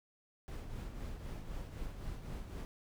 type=noise with tremolo; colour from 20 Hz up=brown; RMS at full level=-41 dBFS; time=0.48-2.65 s; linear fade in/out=0 ms; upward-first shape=triangle; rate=3.9 Hz; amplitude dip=55%; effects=none